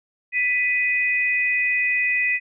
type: tone pair together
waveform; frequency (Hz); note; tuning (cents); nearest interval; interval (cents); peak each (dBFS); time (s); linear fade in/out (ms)
sine; 1984.3 / 2500; B6 / D#7; +8 / +8; major third; 400; -21; 0.32-2.4; 50
effects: none